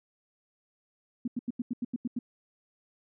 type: tone bursts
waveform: sine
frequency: 241.9 Hz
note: B3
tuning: 36 cents flat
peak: -28 dBFS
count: 9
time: 1.25-2.19 s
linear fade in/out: 5 ms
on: 28 ms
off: 86 ms
effects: none